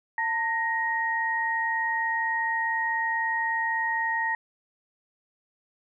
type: tone pair together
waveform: sine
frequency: 899 / 1875.4 Hz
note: A5 / A#6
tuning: +37 / +10 cents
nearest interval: octave + minor second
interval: 1273 cents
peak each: -28 / -26 dBFS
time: 0.18-4.35 s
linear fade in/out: 2 ms
effects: none